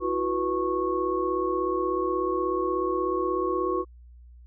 sine tone cluster, 330.6 / 367.1 / 489.8 / 1100 Hz, E4 / F#4 / B4 / C#6, +5 / -14 / -14 / -14 cents, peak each -31 / -27 / -31 / -29 dBFS, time 0-3.85 s, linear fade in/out 50 ms, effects added 60 Hz sine -46 dBFS peak until 4.46 s

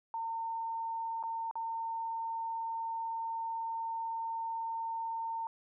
sine tone with dropouts, 909 Hz, A#5, 44 cents flat, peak -34 dBFS, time 0.14-5.47 s, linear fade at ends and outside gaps 1 ms, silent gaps 1.228-1.236 / 1.512-1.555 s, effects none

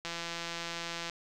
click train, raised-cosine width 0.2 ms, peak -20 dBFS, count 178, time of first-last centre 0.05-1.097 s, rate 169 Hz, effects none

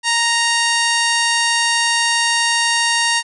harmonic tone with a mistuned harmonic, 932.3 Hz, A#5, in tune, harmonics 1 / 2 / 3 / 4 / 5 / 6 / 7 / 8 / 9 / 10, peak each -21 / -19 / -22 / -24 / -23 / -24 / -28 / -30 / -30 / -27 dBFS, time 0.03-3.23 s, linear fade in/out 50 ms, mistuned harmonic 5, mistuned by -38 cents, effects none

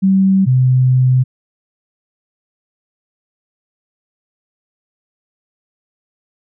sine tone pair in turn, 192.1 / 128.21 Hz, G3 / C3, -35 / -35 cents, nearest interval perfect fifth, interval 700 cents, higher first, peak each -8 dBFS, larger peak neither, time 0.02-0.46 / 0.46-1.24 s, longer second, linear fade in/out 20 ms, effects none

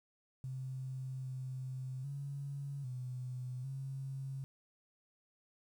sine tone with pitch steps, 130.9 / 129.9 / 140.5 / 126.3 / 135 Hz, C3 / C3 / C#3 / B2 / C#3, +1 / -12 / +24 / +39 / -45 cents, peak -39 dBFS, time 0.44-4.44 s, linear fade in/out 0 ms, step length 800 ms, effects 11-bit

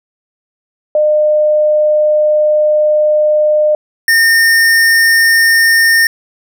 sine / square tone pair in turn, 606 / 1823.3 Hz, D#5 / A#6, -46 / -39 cents, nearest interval octave + perfect fifth, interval 1907 cents, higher second, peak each -7 dBFS, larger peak neither, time 0.95-3.75 / 4.08-6.07 s, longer first, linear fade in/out 2 ms, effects none

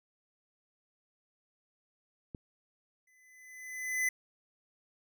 click, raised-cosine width 3 ms, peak -28 dBFS, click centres 2.348 s
square tone with exponential growth, 2017 Hz, B6, 36 cents sharp, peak -27 dBFS, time 3.07-4.09 s, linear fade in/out 5 ms, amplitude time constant 220 ms
effects none

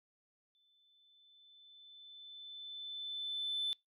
sine tone with exponential growth, 3520 Hz, A7, in tune, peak -31 dBFS, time 0.55-3.73 s, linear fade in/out 0 ms, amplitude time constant 690 ms, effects noise-tail reverb RT60 0.2 s tail -26 dB re dry + tanh soft clip ceiling -30 dBFS

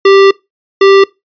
square tone pair in turn, 392 / 392 Hz, G4 / G4, 0 / 0 cents, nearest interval unison, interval 0 cents, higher neither, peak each -3 dBFS, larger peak neither, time 0.05-0.31 / 0.81-1.04 s, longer first, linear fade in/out 5 ms, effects noise-tail reverb RT60 0.2 s tail -22 dB re dry + resampled to 11025 Hz

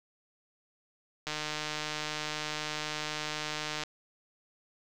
click train, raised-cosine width 0.2 ms, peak -17 dBFS, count 391, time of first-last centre 1.27-3.836 s, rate 152 Hz, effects none

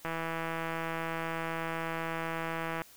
click train, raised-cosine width 0.5 ms, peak -20 dBFS, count 455, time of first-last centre 0.05-2.818 s, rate 164 Hz, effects white hiss -56 dBFS RMS until 2.96 s

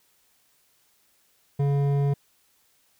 sine tone with hard clipping, 141.2 Hz, C#3, 32 cents sharp, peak -22 dBFS, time 1.59-2.14 s, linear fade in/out 10 ms, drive 10 dB, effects white hiss -65 dBFS RMS until 2.99 s

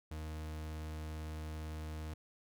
40% pulse tone, 77.78 Hz, D#2, in tune, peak -40 dBFS, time 0.11-2.14 s, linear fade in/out 5 ms, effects none

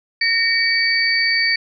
sine tone cluster, 1842 / 2279 / 4567 Hz, A#6 / C#7 / D8, -21 / +47 / -49 cents, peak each -19 dBFS, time 0.21-1.56 s, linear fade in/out 5 ms, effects none

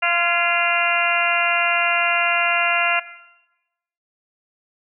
harmonic tone with a mistuned harmonic, 345.5 Hz, F4, 19 cents flat, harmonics 2 / 3 / 4 / 5 / 6 / 7 / 8, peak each -24 / -28 / -22 / -27 / -24 / -25 / -22 dBFS, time 0.02-3 s, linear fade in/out 10 ms, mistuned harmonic 5, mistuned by -39 cents, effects noise-tail reverb RT60 1.0 s tail -17 dB re dry

